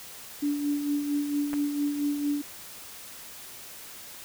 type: tone with tremolo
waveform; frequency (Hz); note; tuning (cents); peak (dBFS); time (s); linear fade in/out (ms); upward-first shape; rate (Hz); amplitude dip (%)
sine; 289.7; D4; -24; -23; 0.42-2.42; 10; sine; 4.4; 50
type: clicks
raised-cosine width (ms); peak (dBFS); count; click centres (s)
0.5; -22; 2; 1.532 / 1.539
effects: white hiss -44 dBFS RMS until 4.24 s